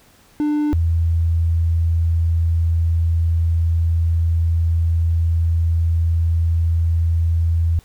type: tone pair in turn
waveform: triangle / sine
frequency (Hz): 298 / 83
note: D4 / E2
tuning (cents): +25 / +12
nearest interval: octave + minor seventh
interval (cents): 2213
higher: first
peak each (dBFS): -14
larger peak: neither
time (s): 0.4-0.73 / 0.73-7.79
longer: second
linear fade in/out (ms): 0
effects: pink hiss -52 dBFS RMS until 7.84 s